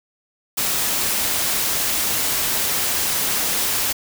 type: noise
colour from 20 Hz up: white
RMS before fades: -21 dBFS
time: 0.57-3.93 s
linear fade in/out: 10 ms
effects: none

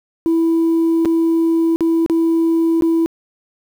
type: tone with dropouts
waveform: sine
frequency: 329.6 Hz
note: E4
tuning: in tune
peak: -10 dBFS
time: 0.26-3.06 s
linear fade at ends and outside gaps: 0 ms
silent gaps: 1.05-1.056 / 1.76-1.807 / 2.062-2.098 / 2.81-2.822 s
effects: tanh soft clip ceiling -10 dBFS + 7-bit

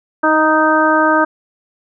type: harmonic tone with a mistuned harmonic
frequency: 311.1 Hz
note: D#4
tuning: in tune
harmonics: 1 / 2 / 3 / 4 / 5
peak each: -16 / -16 / -16 / -16 / -16 dBFS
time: 0.23-1.25 s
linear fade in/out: 10 ms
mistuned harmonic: 1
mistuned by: +15 cents
effects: none

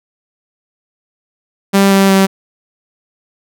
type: tone with pitch steps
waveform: sawtooth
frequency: 196.8 / 194.99 / 193.2 Hz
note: G3 / G3 / G3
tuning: +7 / -9 / -25 cents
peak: -3 dBFS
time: 1.73-2.27 s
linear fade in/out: 20 ms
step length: 180 ms
effects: none

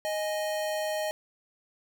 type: tone pair together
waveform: square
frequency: 622.2 / 830.6 Hz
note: D#5 / G#5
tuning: 0 / 0 cents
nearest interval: perfect fourth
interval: 500 cents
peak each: -30 / -37 dBFS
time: 0.05-1.11 s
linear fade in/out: 0 ms
effects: none

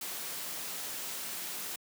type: noise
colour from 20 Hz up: white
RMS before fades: -39 dBFS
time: 0.01-1.76 s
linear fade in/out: 5 ms
effects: high-pass 150 Hz 12 dB/octave

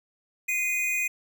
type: tone pair together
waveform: square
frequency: 2075 / 2468 Hz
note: C7 / D#7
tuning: -15 / -15 cents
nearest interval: minor third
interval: 300 cents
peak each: -33 / -26 dBFS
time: 0.48-1.08 s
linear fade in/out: 10 ms
effects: none

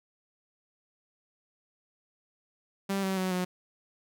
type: tone with pitch steps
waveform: sawtooth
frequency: 196 / 191.08 / 186.29 / 181.61 Hz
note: G3 / G3 / F#3 / F#3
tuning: 0 / -44 / +12 / -32 cents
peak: -24 dBFS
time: 2.89-3.45 s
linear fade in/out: 10 ms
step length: 140 ms
effects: none

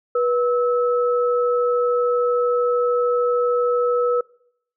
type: tone pair together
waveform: sine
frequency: 486.9 / 1300 Hz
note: B4 / E6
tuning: -25 / -24 cents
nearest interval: octave + perfect fourth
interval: 1701 cents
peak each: -17 / -24 dBFS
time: 0.15-4.21 s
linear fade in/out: 5 ms
effects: noise-tail reverb RT60 0.7 s tail -24 dB re dry

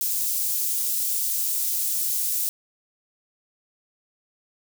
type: high-pass noise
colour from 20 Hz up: white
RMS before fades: -25 dBFS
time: 0.01-2.49 s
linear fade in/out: 0 ms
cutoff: 7300 Hz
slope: 12 dB/octave
effects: none

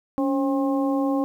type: harmonic tone with a mistuned harmonic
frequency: 267.5 Hz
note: C4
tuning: 38 cents sharp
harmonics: 1 / 2 / 3 / 4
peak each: -21 / -27 / -31 / -33 dBFS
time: 0.18-1.24 s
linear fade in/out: 0 ms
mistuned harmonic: 1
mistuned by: +77 cents
effects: 9-bit

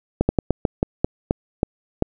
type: slowing click train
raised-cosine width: 2 ms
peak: -3 dBFS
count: 10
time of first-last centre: 0.21-2.024 s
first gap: 80 ms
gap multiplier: 1.22
effects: none

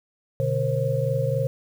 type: tone cluster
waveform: sine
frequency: 123.2 / 146.9 / 472 / 535 Hz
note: B2 / D3 / A#4 / C5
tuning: -4 / +1 / +22 / +38 cents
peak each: -25 / -27 / -31 / -25 dBFS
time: 0.4-1.47 s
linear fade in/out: 0 ms
effects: 8-bit

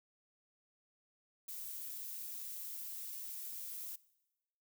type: noise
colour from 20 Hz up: violet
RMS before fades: -45 dBFS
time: 1.48-3.96 s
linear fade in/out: 5 ms
effects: noise-tail reverb RT60 1.0 s tail -21 dB re dry

